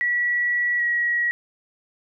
sine tone pair in turn, 1938 / 1912.4 Hz, B6 / A#6, -33 / +44 cents, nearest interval unison, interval 23 cents, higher first, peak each -19 dBFS, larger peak neither, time 0.01-0.8 / 0.8-1.31 s, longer first, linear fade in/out 0 ms, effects none

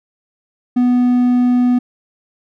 triangle tone, 246.9 Hz, B3, in tune, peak -8 dBFS, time 0.76-1.79 s, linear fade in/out 10 ms, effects none

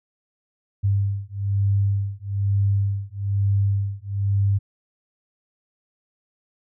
sine beating tone pair, 99.1 / 100.2 Hz, G2 / G2, +19 / +38 cents, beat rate 1.1 Hz, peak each -22 dBFS, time 0.83-4.59 s, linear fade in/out 20 ms, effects none

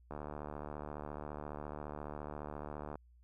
click train, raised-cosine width 1 ms, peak -29 dBFS, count 213, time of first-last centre 0.11-2.956 s, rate 74.5 Hz, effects added 60 Hz sine -60 dBFS peak until 3.23 s

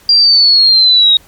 sine linear sweep, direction down, 4781 to 3763 Hz, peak -4 dBFS, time 0.09-1.17 s, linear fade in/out 2 ms, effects pink hiss -44 dBFS RMS until 1.27 s + MP3 96 kbps

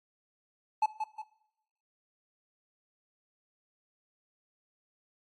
triangle tone with echo, 864 Hz, A5, 32 cents flat, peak -21 dBFS, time 0.82-0.86 s, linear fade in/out 5 ms, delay 180 ms, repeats 2, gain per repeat -7 dB, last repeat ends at 1.22 s, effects noise-tail reverb RT60 0.8 s tail -18 dB re dry + AAC 32 kbps

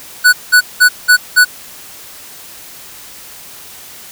square tone bursts, 1480 Hz, F#6, in tune, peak -4 dBFS, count 5, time 0.24-1.45 s, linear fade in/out 20 ms, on 90 ms, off 190 ms, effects white hiss -34 dBFS RMS until 4.11 s

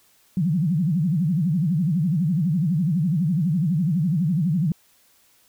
sine tone with vibrato, 166.6 Hz, E3, 19 cents sharp, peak -18 dBFS, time 0.37-4.72 s, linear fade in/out 2 ms, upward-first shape sine, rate 12 Hz, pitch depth 250 cents each way, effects white hiss -59 dBFS RMS until 5.48 s

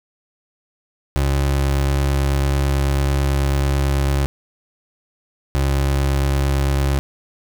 30% pulse tone pair in turn, 69.1 / 68.86 Hz, C#2 / C#2, -5 / -11 cents, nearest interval unison, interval 6 cents, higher first, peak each -13 dBFS, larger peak neither, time 1.16-4.26 / 5.55-6.99 s, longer first, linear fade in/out 0 ms, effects none

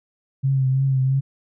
sine tone with vibrato, 133.4 Hz, C3, 34 cents sharp, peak -16 dBFS, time 0.43-1.21 s, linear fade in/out 20 ms, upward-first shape triangle, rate 3 Hz, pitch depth 43 cents each way, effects none

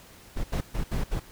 brown noise bursts at uneven times, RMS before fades -27 dBFS, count 5, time 0.36-0.44 / 0.52-0.61 / 0.74-0.84 / 0.91-1.04 / 1.11-1.2 s, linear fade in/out 10 ms, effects pink hiss -51 dBFS RMS until 1.31 s

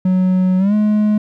triangle tone with pitch glide, 185 to 211.3 Hz, F#3 to G#3, 0 to +30 cents, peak -9 dBFS, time 0.05-1.18 s, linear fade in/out 5 ms, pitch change +230 cents, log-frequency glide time 0.58-0.74 s, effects none

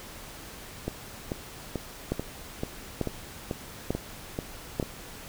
two click trains, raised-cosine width 2 ms, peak -16 / -13 dBFS, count 10 / 4, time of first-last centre 0.88-4.827 / 2.12-4.799 s, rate 2.28 / 1.12 Hz, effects pink hiss -44 dBFS RMS until 5.28 s

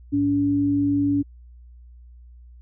sine tone pair together, 106.75 / 285 Hz, G#2 / C#4, +48 / +48 cents, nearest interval octave + perfect fourth, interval 1700 cents, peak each -28 / -18 dBFS, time 0.12-1.23 s, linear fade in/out 20 ms, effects added 60 Hz sine -43 dBFS peak until 2.61 s

